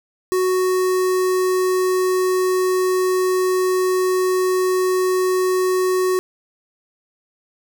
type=tone with notch filter; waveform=square; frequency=370 Hz; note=F#4; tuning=in tune; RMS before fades=-18 dBFS; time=0.32-6.19 s; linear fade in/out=0 ms; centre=3000 Hz; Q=1; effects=none